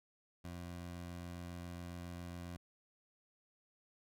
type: tone with vibrato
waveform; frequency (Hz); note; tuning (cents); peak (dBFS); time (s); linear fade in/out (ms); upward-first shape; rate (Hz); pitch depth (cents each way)
20% pulse; 87.31; F2; 0; -40; 0.44-2.57; 10; sine; 20; 13
effects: none

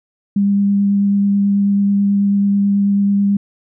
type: tone with vibrato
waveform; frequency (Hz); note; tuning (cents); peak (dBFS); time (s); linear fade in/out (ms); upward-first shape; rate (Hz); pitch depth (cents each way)
sine; 200.4; G3; +38; -11; 0.36-3.37; 5; sine; 9.2; 9
effects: none

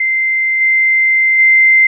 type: tone with level steps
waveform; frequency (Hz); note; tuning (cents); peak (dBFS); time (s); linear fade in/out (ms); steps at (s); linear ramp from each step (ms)
sine; 2082; C7; -9; -11 / -8 / -5; 0-1.87; 5; 0.6 / 1.38; 20
effects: none

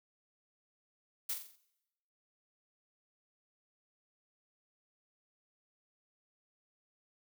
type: noise with echo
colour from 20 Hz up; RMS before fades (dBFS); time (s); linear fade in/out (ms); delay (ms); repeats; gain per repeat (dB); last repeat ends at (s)
blue; -36; 1.29-1.34; 5; 44; 5; -6; 1.56
effects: noise-tail reverb RT60 0.9 s tail -20 dB re dry

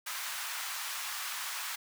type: high-pass noise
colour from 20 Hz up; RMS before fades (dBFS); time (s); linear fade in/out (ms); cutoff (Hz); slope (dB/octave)
pink; -38; 0.06-1.76; 10; 1000; 24
effects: none

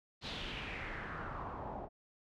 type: noise with low-pass filter sweep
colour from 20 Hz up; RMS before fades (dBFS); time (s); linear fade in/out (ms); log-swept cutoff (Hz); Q
pink; -43; 0.21-1.89; 50; 4100 to 700; 3.3
effects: none

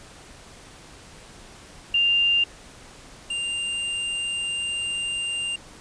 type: tone pair in turn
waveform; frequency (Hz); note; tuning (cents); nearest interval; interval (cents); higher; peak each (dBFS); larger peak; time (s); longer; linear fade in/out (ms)
sine / square; 2794 / 2794; F7 / F7; 0 / 0; unison; 0; neither; -17 / -26; first; 1.94-2.44 / 3.3-5.56; second; 5
effects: pink hiss -46 dBFS RMS until 5.8 s + resampled to 22050 Hz

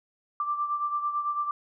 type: beating tone pair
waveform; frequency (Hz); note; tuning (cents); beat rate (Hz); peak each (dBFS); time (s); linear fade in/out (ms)
sine; 1176 / 1185; D6 / D6; +2 / +15; 9; -27 / -34; 0.4-1.51; 2
effects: none

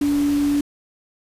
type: tone in noise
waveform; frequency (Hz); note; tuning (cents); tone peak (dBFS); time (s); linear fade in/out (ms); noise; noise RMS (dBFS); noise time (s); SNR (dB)
sine; 288; D4; -34; -16; 0.01-0.61; 5; pink; -34; 0.01-0.61; +15
effects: resampled to 32000 Hz

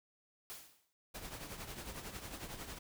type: noise with exponential decay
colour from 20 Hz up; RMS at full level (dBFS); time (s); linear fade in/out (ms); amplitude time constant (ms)
white; -45; 0.5-0.93; 0; 92
type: noise with tremolo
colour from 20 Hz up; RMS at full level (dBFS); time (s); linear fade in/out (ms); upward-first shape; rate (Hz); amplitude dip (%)
pink; -44; 1.14-2.79; 10; triangle; 11; 65
effects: none

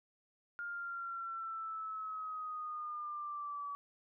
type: linear sweep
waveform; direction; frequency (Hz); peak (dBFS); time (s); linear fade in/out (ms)
sine; down; 1413 to 1141; -39; 0.59-3.75; 0
effects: none

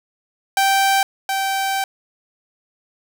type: tone pair in turn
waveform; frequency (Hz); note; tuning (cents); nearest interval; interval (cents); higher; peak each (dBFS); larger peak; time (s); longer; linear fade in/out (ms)
sawtooth; 781 / 777.3; G5 / G5; -7 / -15; unison; 8; first; -10 / -15; first; 0.57-1.03 / 1.29-1.84; second; 2
effects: none

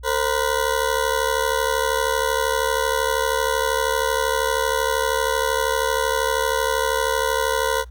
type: ring-modulated tone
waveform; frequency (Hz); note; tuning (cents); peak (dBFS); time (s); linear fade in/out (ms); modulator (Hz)
20% pulse; 490.8; B4; -11; -11; 0.03-7.85; 50; 36.4
effects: added 60 Hz sine -36 dBFS peak until 7.9 s + Opus 48 kbps

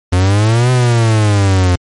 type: exponential two-way sweep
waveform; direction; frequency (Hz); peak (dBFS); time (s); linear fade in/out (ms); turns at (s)
45% pulse; up then down; 88.1 to 127.7 to 88.1; -8; 0.12-1.76; 10; 0.71
effects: MP3 48 kbps

